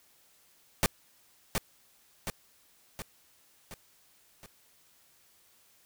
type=noise with echo; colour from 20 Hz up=pink; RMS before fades=-24 dBFS; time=0.83-0.86 s; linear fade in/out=0 ms; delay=720 ms; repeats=5; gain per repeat=-5 dB; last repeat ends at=4.46 s; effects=white hiss -64 dBFS RMS until 5.85 s